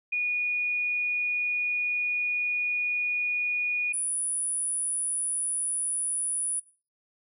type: tone pair in turn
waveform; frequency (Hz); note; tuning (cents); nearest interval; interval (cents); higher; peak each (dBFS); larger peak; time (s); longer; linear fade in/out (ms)
sine; 2454 / 9816; D#7 / D#9; -25 / -25; 2 octaves; 2400; second; -24 / -27; first; 0.12-3.93 / 3.93-6.6; first; 10
effects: noise-tail reverb RT60 0.4 s tail -20 dB re dry